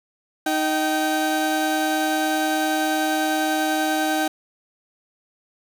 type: tone pair together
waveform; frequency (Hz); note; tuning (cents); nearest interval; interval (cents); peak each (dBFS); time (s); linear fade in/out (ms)
30% pulse; 311.1 / 772.7; D#4 / G5; 0 / -25; octave + major third; 1575; -20; 0.46-4.28; 5
effects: none